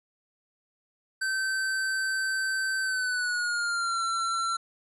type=tone with pitch glide; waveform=square; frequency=1545 to 1352.8 Hz; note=G6 to E6; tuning=-26 to +44 cents; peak=-27 dBFS; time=1.21-4.57 s; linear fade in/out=10 ms; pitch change=-230 cents; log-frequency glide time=2.82-4.03 s; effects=resampled to 24000 Hz